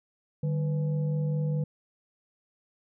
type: tone with frequency modulation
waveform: sine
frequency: 150.6 Hz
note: D3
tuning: 44 cents sharp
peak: -25 dBFS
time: 0.43-1.64 s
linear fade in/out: 5 ms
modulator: 346 Hz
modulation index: 0.45
effects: none